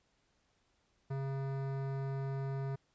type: tone with hard clipping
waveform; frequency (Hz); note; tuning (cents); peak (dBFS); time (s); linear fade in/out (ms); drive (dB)
sine; 136; C#3; -33; -37; 1.1-2.76; 10; 17
effects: pink hiss -75 dBFS RMS until 2.94 s + resampled to 16000 Hz